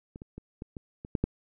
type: clicks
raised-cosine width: 3 ms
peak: -29 / -29 / -28 / -25 / -26 / -27 / -14 / -12 dBFS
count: 8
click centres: 0.159 / 0.219 / 0.38 / 0.621 / 0.768 / 1.049 / 1.152 / 1.24 s
effects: none